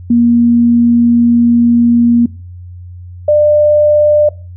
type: tone pair in turn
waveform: sine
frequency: 236.6 / 597.2 Hz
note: A#3 / D5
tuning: +26 / +29 cents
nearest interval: octave + major third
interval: 1603 cents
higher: second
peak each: -5 dBFS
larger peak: neither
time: 0.1-2.26 / 3.28-4.29 s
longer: first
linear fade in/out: 5 ms
effects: noise-tail reverb RT60 0.4 s tail -22 dB re dry + added 89 Hz sine -27 dBFS peak until 4.56 s